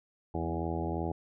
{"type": "harmonic tone with a mistuned harmonic", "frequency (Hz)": 82.7, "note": "E2", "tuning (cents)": 6, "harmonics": [1, 2, 3, 4, 5, 6, 7, 8, 9, 10], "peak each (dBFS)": [-36, -38, -41, -37, -40, -45, -44, -46, -41, -42], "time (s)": [0.34, 1.12], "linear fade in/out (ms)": 5, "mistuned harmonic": 3, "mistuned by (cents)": -20, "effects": []}